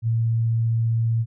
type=tone; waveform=sine; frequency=114.4 Hz; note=A#2; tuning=32 cents flat; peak=-18 dBFS; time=0.02-1.26 s; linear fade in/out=50 ms; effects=none